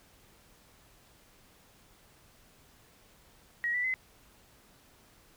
sine tone with pitch steps, 1900 / 1969.3 / 2041 Hz, A#6 / B6 / C7, +33 / -5 / -44 cents, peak -28 dBFS, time 3.64-3.94 s, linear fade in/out 0 ms, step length 100 ms, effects pink hiss -61 dBFS RMS until 5.36 s

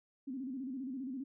sine tone with vibrato, 261.6 Hz, C4, in tune, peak -38 dBFS, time 0.27-1.24 s, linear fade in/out 10 ms, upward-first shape square, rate 15 Hz, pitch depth 90 cents each way, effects none

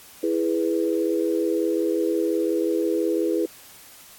sine chord, E major, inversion none, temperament equal, 329.6 / 415.3 / 493.9 Hz, E4 / G#4 / B4, 0 / 0 / 0 cents, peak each -23 / -25 / -26 dBFS, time 0.23-3.46 s, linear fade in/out 5 ms, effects white hiss -47 dBFS RMS until 4.18 s + AAC 64 kbps

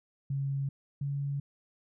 sine tone pair in turn, 138 / 140.82 Hz, C#3 / C#3, -7 / +28 cents, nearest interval unison, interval 35 cents, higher second, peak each -29 / -30 dBFS, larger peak first, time 0.3-0.69 / 1.01-1.4 s, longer neither, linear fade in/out 5 ms, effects none

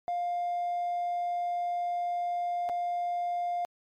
triangle tone with dropouts, 703 Hz, F5, 11 cents sharp, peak -25 dBFS, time 0.08-3.65 s, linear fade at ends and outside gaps 0 ms, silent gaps 2.69-2.696 s, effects tanh soft clip ceiling -24 dBFS + MP3 64 kbps

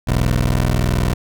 15% pulse tone pair together, 41.56 / 62.2 Hz, E1 / B1, +15 / +13 cents, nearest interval perfect fifth, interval 698 cents, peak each -12 dBFS, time 0.07-1.14 s, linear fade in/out 10 ms, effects none

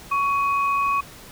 sine tone pair together, 1118 / 2517 Hz, C#6 / D#7, +14 / +19 cents, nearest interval octave + major second, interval 1405 cents, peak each -19 / -28 dBFS, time 0.11-1.01 s, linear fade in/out 10 ms, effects pink hiss -43 dBFS RMS until 1.31 s

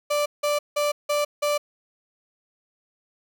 35% pulse tone bursts, 587.3 Hz, D5, in tune, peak -19 dBFS, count 5, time 0.1-1.58 s, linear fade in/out 10 ms, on 160 ms, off 170 ms, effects none

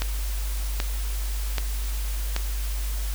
click train, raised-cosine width 0.2 ms, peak -9 dBFS, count 4, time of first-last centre 0.02-2.364 s, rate 1.28 Hz, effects added 50 Hz sine -25 dBFS peak until 3.14 s + white hiss -38 dBFS RMS until 3.14 s

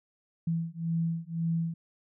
sine beating tone pair, 164.81 / 166.71 Hz, E3 / E3, 0 / +20 cents, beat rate 1.9 Hz, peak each -31 / -31 dBFS, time 0.47-1.74 s, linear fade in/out 5 ms, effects none

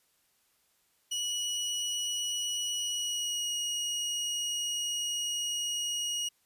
25% pulse tone with pitch glide, 2927 to 2888 Hz, F#7 to F#7, -19 to -43 cents, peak -27 dBFS, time 1.11-6.29 s, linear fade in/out 10 ms, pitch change -24 cents, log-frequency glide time 2.8-3.56 s, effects white hiss -71 dBFS RMS until 6.45 s + resampled to 32000 Hz

